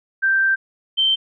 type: tone pair in turn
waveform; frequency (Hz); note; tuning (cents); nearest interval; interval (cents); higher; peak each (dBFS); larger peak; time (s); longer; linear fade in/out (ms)
sine; 1568 / 3116; G6 / G7; 0 / -11; octave; 1189; second; -14; neither; 0.22-0.56 / 0.97-1.16; first; 20
effects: none